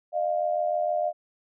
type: tone pair together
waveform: sine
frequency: 612 / 698.5 Hz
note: D#5 / F5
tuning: -29 / 0 cents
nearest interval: major second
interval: 229 cents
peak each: -26 / -26 dBFS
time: 0.12-1.13 s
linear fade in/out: 50 ms
effects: none